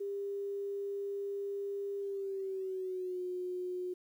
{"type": "tone with pitch glide", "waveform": "sine", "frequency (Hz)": [400, 362.6], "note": ["G4", "F#4"], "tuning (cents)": [35, -35], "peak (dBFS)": -35, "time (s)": [0, 3.94], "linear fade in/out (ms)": 10, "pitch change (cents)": -170, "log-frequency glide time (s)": [1.99, 3.2], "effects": ["11-bit"]}